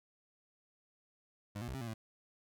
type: tone with pitch steps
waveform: 25% pulse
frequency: 102.4 / 120 / 64 / 133.6 / 116.9 / 111.1 Hz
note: G#2 / B2 / C2 / C3 / A#2 / A2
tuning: -24 / -49 / -38 / +36 / +5 / +17 cents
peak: -36 dBFS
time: 1.55-1.94 s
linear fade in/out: 10 ms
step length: 65 ms
effects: none